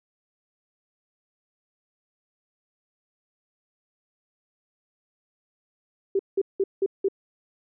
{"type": "tone bursts", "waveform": "sine", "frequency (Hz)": 390.3, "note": "G4", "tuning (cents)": -8, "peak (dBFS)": -19, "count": 5, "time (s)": [6.15, 7.085], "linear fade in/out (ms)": 5, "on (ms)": 43, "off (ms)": 180, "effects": []}